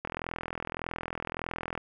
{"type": "click train", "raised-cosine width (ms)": 0.5, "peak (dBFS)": -18, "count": 73, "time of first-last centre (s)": [0.05, 1.777], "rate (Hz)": 41.7, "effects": []}